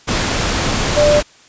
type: tone in noise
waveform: sine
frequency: 592 Hz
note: D5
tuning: 14 cents sharp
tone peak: -9 dBFS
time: 0.96-1.21 s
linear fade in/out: 20 ms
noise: pink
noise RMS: -17 dBFS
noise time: 0.07-1.23 s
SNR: +5 dB
effects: white hiss -46 dBFS RMS until 1.48 s + resampled to 16000 Hz